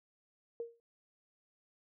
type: tone with exponential decay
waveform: sine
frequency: 466.2 Hz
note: A#4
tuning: in tune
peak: -34 dBFS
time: 0.6-0.8 s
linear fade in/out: 1 ms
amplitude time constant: 42 ms
effects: none